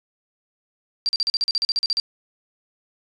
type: tone bursts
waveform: sine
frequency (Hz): 4718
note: D8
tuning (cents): +7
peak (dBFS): -18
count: 14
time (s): 1.06-1.999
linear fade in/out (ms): 0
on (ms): 29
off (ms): 41
effects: resampled to 22050 Hz + 8-bit